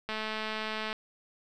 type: click train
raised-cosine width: 0.3 ms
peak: -19 dBFS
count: 183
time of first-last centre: 0.09-0.929 s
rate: 217 Hz
effects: none